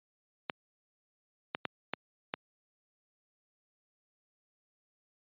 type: clicks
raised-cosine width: 0.3 ms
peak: -15 dBFS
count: 5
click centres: 0.498 / 1.549 / 1.653 / 1.936 / 2.339 s
effects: high-pass 150 Hz 12 dB/octave + resampled to 8000 Hz